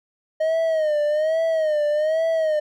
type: tone with vibrato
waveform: triangle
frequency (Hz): 622.3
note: D#5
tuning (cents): 0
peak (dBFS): -16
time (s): 0.4-2.6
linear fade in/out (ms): 10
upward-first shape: sine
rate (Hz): 1.2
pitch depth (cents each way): 89
effects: none